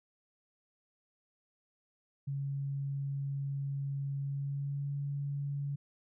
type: tone with pitch glide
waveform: sine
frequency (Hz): 139.1 to 141.61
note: C#3 to C#3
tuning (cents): +6 to +37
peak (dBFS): -33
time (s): 2.27-5.76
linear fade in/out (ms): 10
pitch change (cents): +31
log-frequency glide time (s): 4.2-4.94
effects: none